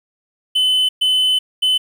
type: tone bursts at uneven times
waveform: triangle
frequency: 3028 Hz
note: F#7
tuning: 39 cents sharp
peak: -11 dBFS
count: 3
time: 0.55-0.89 / 1.01-1.39 / 1.62-1.78 s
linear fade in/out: 10 ms
effects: 8-bit